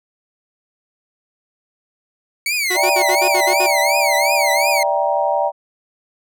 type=tone with vibrato; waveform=sawtooth; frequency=2217 Hz; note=C#7; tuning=in tune; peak=-14 dBFS; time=2.46-4.83 s; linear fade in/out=2 ms; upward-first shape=triangle; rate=2.8 Hz; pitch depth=220 cents each way
type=tone bursts; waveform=sawtooth; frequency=364.5 Hz; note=F#4; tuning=26 cents flat; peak=-16 dBFS; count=8; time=2.7-3.667 s; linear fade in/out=10 ms; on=71 ms; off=57 ms
type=chord; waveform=sine; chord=E half-diminished seventh; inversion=third; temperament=equal with one note detuned; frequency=587.3 / 659.3 / 784 / 941 Hz; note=D5 / E5 / G5 / Bb5; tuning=0 / 0 / 0 / +16 cents; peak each=-19 / -22 / -20 / -21 dBFS; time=2.74-5.52 s; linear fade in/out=50 ms
effects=none